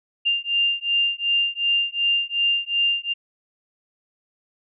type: beating tone pair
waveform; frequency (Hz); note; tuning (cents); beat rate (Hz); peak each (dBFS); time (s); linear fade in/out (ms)
sine; 2794 / 2796.7; F7 / F7; 0 / +2; 2.7; -22; 0.25-3.14; 20
effects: none